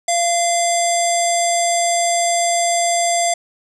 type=tone with low-pass filter; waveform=square; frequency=687 Hz; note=F5; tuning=29 cents flat; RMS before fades=-17 dBFS; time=0.08-3.34 s; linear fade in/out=5 ms; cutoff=7900 Hz; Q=7.8; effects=none